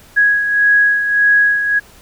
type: beating tone pair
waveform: sine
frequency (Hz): 1661.2 / 1662.9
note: G#6 / G#6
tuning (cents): 0 / +2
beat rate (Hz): 1.7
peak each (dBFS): -10 / -18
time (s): 0.16-1.8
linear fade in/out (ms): 20
effects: pink hiss -44 dBFS RMS until 2.01 s